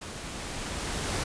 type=noise with level ramp; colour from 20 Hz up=pink; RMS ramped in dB=-40 to -30 dBFS; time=0.01-1.24 s; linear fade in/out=10 ms; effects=resampled to 22050 Hz